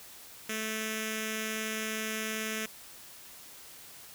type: tone with notch filter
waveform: 5% pulse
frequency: 218.7 Hz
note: A3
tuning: 10 cents flat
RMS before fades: -35 dBFS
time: 0.49-2.66 s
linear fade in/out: 5 ms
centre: 900 Hz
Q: 0.71
effects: white hiss -50 dBFS RMS until 4.14 s